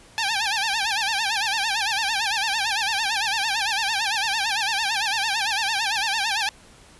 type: tone with vibrato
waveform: 10% pulse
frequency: 843 Hz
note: G#5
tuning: 26 cents sharp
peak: -13 dBFS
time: 0.18-6.49 s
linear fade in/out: 0 ms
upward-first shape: sine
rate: 8.9 Hz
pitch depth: 150 cents each way
effects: pink hiss -50 dBFS RMS until 6.99 s + resampled to 24000 Hz